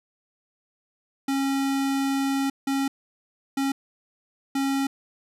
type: tone bursts at uneven times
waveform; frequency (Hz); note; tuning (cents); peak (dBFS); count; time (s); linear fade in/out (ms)
square; 273.1; C#4; -26; -23; 4; 1.28-2.5 / 2.67-2.88 / 3.57-3.72 / 4.55-4.87; 5
effects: resampled to 32000 Hz